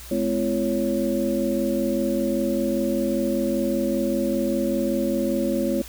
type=tone cluster; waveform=sine; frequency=211.7 / 256.8 / 339.2 / 554 Hz; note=G#3 / C4 / E4 / C#5; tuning=+33 / -32 / +50 / -1 cents; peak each=-26 dBFS; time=0.11-5.82 s; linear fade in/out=5 ms; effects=added 60 Hz sine -41 dBFS peak until 5.88 s + white hiss -42 dBFS RMS until 5.88 s